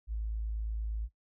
sine tone, 54.3 Hz, A1, 22 cents flat, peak -32 dBFS, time 0.07-1.09 s, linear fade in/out 50 ms, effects noise-tail reverb RT60 0.1 s tail -17 dB re dry

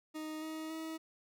40% pulse tone with pitch steps, 311.1 / 315.6 / 320.2 Hz, D#4 / D#4 / D#4, 0 / +25 / +50 cents, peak -39 dBFS, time 0.14-0.98 s, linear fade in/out 20 ms, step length 280 ms, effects none

